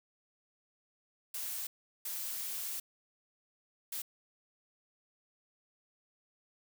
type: noise bursts at uneven times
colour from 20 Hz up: blue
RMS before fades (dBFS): -39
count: 3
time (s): 1.34-1.67 / 2.05-2.8 / 3.92-4.02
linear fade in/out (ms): 5
effects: none